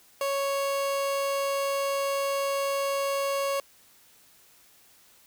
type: tone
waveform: 30% pulse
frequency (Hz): 554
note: C#5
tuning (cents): -1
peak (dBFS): -23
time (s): 0.21-3.6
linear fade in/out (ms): 2
effects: white hiss -58 dBFS RMS until 5.26 s